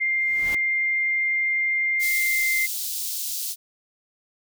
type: tone with pitch glide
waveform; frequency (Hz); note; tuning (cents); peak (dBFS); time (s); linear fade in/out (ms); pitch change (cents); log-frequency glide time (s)
sine; 2104 to 2087; C7 to C7; +9 to -5; -20; 0-2.67; 20; -14; 2.02-2.49
type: noise with exponential growth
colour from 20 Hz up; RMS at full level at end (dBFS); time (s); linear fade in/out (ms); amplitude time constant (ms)
pink; -32; 0.09-0.55; 5; 99
type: high-pass noise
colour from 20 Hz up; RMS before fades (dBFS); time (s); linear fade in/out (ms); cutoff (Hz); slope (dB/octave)
white; -29; 1.99-3.56; 50; 3700; 24
effects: none